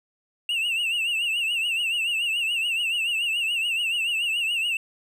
triangle tone with vibrato, 2755 Hz, F7, 24 cents flat, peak -21 dBFS, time 0.49-4.77 s, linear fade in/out 2 ms, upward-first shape triangle, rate 7 Hz, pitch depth 120 cents each way, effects none

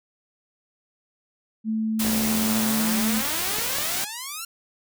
sine tone, 219.8 Hz, A3, 2 cents flat, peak -22 dBFS, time 1.64-3.23 s, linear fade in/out 50 ms
white noise, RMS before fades -27 dBFS, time 1.99-4.05 s, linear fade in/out 10 ms
5% pulse exponential sweep, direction up, 55 to 1399 Hz, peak -20 dBFS, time 2.03-4.45 s, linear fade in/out 5 ms
clicks, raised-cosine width 1 ms, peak -21 dBFS, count 3, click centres 2.573 / 3.585 / 3.785 s
effects none

